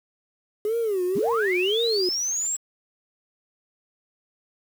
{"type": "tone with vibrato", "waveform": "sine", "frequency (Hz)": 409.3, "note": "G#4", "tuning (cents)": -25, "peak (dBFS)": -21, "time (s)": [0.65, 2.09], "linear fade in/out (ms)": 2, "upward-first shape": "sine", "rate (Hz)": 1.9, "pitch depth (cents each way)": 230}
{"type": "linear sweep", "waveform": "sine", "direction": "up", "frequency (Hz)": [100, 7760], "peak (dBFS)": -23, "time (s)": [1.15, 2.57], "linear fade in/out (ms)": 20}
{"effects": ["tanh soft clip ceiling -13 dBFS", "7-bit"]}